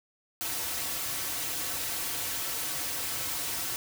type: noise with comb filter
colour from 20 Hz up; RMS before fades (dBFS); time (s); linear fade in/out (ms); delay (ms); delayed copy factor
white; -33; 0.41-3.76; 0; 4.9; -0.75
effects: none